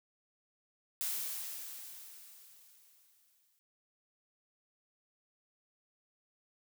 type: noise with exponential decay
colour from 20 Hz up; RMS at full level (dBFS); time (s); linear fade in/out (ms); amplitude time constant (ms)
blue; -35; 1.01-3.59; 0; 560
effects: none